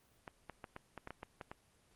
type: clicks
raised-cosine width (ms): 0.5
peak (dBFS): -29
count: 10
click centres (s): 0.278 / 0.497 / 0.642 / 0.764 / 0.977 / 1.074 / 1.106 / 1.231 / 1.412 / 1.515
effects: pink hiss -70 dBFS RMS until 1.95 s + Opus 24 kbps